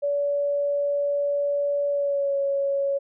sine tone with pitch glide, 572 to 556.4 Hz, D5 to C#5, -46 to +6 cents, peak -21 dBFS, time 0.02-2.99 s, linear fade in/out 20 ms, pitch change -48 cents, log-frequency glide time 1.89-2.37 s, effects none

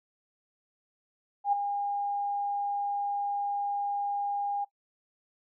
sine tone with ADSR envelope, 810 Hz, G#5, 43 cents flat, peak -20 dBFS, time 1.44-4.65 s, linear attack 86 ms, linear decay 8 ms, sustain -8 dB, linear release 15 ms, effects noise-tail reverb RT60 0.1 s tail -19 dB re dry

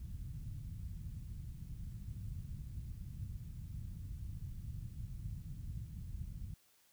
white low-pass noise, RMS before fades -45 dBFS, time 0-6.54 s, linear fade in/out 5 ms, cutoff 130 Hz, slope 24 dB/octave, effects white hiss -70 dBFS RMS until 6.92 s

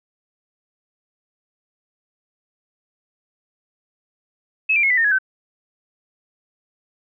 sine tone with pitch steps, 2583 / 2369 / 2172 / 1991.8 / 1826.5 / 1674.9 / 1535.9 Hz, E7 / D7 / C#7 / B6 / A#6 / G#6 / G6, -36 / +14 / -36 / +14 / -36 / +14 / -36 cents, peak -14 dBFS, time 4.69-5.187 s, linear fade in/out 10 ms, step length 71 ms, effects none

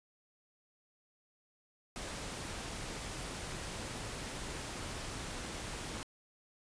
pink noise, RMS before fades -42 dBFS, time 1.96-6.03 s, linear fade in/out 0 ms, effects resampled to 22050 Hz

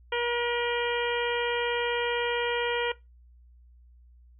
harmonic tone with a mistuned harmonic, 477.8 Hz, A#4, 43 cents sharp, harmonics 1 / 2 / 3 / 4 / 5 / 6 / 7, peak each -29 / -32 / -34 / -35 / -36 / -37 / -37 dBFS, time 0.12-2.92 s, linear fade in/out 5 ms, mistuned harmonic 7, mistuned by -80 cents, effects noise-tail reverb RT60 0.2 s tail -19 dB re dry + added 60 Hz sine -52 dBFS peak until 4.39 s

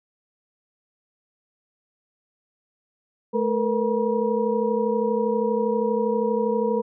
sine tone cluster, 216 / 452.8 / 485.3 / 957 Hz, A3 / A4 / B4 / A#5, -32 / +50 / -30 / +45 cents, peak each -26 / -24 / -24 / -30 dBFS, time 3.33-6.82 s, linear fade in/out 20 ms, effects none

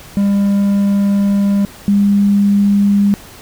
triangle / sine tone pair in turn, 200.3 / 201.7 Hz, G3 / G3, +38 / +50 cents, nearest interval unison, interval 12 cents, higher second, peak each -8 dBFS, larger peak neither, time 0.17-1.65 / 1.88-3.14 s, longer first, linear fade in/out 0 ms, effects pink hiss -37 dBFS RMS until 3.41 s

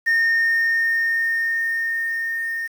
sine tone with level ramp, 1831 Hz, A#6, 32 cents flat, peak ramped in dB -12 to -23 dBFS, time 0.06-2.68 s, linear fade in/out 20 ms, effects tanh soft clip ceiling -14 dBFS + 7-bit

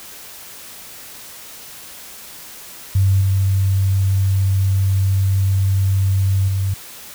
sine tone with level steps, 96.7 Hz, G2, 23 cents flat, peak -11 / -13 / -16 dBFS, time 2.95-6.74 s, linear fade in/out 5 ms, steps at 3.21 / 6.48 s, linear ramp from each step 2 ms, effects white hiss -37 dBFS RMS until 7.14 s

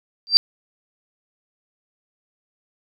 sine tone with exponential growth, 4700 Hz, D8, 1 cent sharp, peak -3 dBFS, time 0.27-0.37 s, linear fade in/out 0 ms, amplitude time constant 21 ms, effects none

